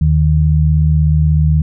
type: tone pair together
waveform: sine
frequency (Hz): 77.65 / 154.1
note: D#2 / D#3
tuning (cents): -3 / -16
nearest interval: octave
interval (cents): 1187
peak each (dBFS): -11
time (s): 0.01-1.62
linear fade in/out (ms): 5
effects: none